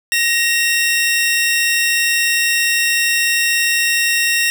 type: tone pair together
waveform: sawtooth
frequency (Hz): 1873.1 / 2730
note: A#6 / F7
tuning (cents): +8 / -40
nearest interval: perfect fifth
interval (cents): 652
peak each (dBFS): -13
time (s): 0.12-4.5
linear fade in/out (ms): 0
effects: none